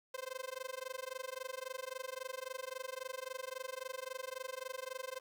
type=tone with amplitude modulation; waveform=sawtooth; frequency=519 Hz; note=C5; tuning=14 cents flat; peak=-34 dBFS; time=0.14-5.2 s; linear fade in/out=5 ms; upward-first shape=sine; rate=23.7 Hz; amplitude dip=100%; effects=11-bit